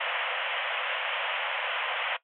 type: band-pass noise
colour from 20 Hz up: white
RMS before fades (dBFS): -31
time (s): 0-2.17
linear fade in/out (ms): 10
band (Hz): 500 to 3200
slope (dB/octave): 96
effects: noise-tail reverb RT60 0.1 s tail -17 dB re dry